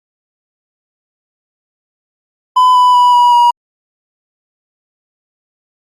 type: tone with pitch steps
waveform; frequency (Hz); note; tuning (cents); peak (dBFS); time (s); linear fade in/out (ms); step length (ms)
triangle; 1007 / 994.9 / 982.9 / 971 / 959.3; B5 / B5 / B5 / B5 / A#5; +33 / +12 / -9 / -30 / +49; -3; 2.56-3.51; 10; 190
effects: Opus 48 kbps